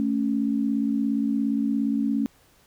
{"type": "tone pair together", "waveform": "sine", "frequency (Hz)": [220, 277.2], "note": ["A3", "C#4"], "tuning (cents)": [0, 0], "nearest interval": "major third", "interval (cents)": 400, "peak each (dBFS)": -24, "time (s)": [0, 2.26], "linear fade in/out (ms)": 0, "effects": ["pink hiss -59 dBFS RMS until 2.66 s"]}